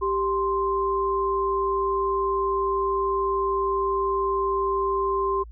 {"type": "tone pair together", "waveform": "sine", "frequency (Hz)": [392, 1046.5], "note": ["G4", "C6"], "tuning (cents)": [0, 0], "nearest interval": "octave + perfect fourth", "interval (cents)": 1700, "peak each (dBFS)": [-24, -24], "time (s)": [0.01, 5.44], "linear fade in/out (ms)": 20, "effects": ["added 56 Hz sine -39 dBFS peak until 5.51 s"]}